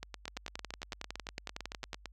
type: two click trains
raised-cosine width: 0.2 ms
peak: -21 / -23 dBFS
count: 19 / 19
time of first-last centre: 0.28-1.931 / 0.03-2.057 s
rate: 10.9 / 8.88 Hz
effects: added 50 Hz sine -55 dBFS peak until 2.12 s